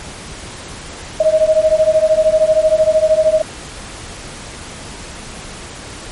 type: beating tone pair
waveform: sine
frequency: 622.3 / 635.3 Hz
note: D#5 / D#5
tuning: 0 / +36 cents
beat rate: 13 Hz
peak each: -12 dBFS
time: 1.2-3.42 s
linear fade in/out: 5 ms
effects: pink hiss -31 dBFS RMS until 6.11 s + MP3 48 kbps